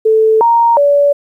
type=tone with pitch steps; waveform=sine; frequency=439.6 / 932 / 573 Hz; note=A4 / A#5 / D5; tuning=-2 / -1 / -43 cents; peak=-6 dBFS; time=0.05-1.13 s; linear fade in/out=10 ms; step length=360 ms; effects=8-bit